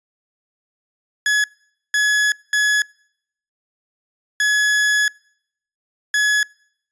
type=tone bursts at uneven times; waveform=40% pulse; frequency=1693 Hz; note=G#6; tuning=33 cents sharp; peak=-14 dBFS; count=5; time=1.26-1.44 / 1.94-2.32 / 2.53-2.82 / 4.4-5.08 / 6.14-6.43 s; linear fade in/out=2 ms; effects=noise-tail reverb RT60 0.7 s tail -26 dB re dry + resampled to 22050 Hz